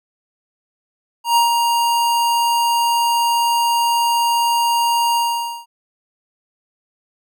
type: tone with ADSR envelope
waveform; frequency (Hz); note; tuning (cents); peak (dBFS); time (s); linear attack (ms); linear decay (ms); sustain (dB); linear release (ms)
square; 939; A#5; +12; -11; 1.24-5.66; 120; 130; -4; 500
effects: none